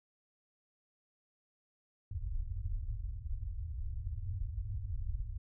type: low-pass noise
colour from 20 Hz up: pink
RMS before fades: -38 dBFS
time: 2.11-5.38 s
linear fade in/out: 2 ms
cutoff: 110 Hz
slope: 96 dB/octave
effects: none